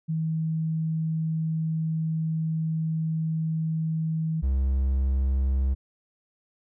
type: tone pair in turn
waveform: sine / triangle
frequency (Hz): 160 / 66.42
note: D#3 / C2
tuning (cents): +49 / +27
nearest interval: octave + minor third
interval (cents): 1522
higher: first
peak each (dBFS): -24 / -19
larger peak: second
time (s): 0.08-4.42 / 4.42-5.75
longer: first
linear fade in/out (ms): 20
effects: none